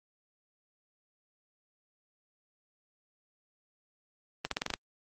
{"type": "accelerating click train", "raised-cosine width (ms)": 0.2, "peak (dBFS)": -13, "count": 7, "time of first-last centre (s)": [4.45, 4.738], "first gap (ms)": 63, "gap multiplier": 0.89, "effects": ["high-pass 100 Hz 12 dB/octave", "Opus 32 kbps"]}